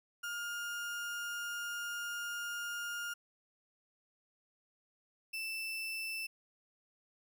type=tone pair in turn; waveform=35% pulse; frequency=1415 / 2653 Hz; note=F6 / E7; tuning=+22 / +10 cents; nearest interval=major seventh; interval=1088 cents; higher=second; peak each=-36 / -36 dBFS; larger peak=neither; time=0.23-3.14 / 5.33-6.27 s; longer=first; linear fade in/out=10 ms; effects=none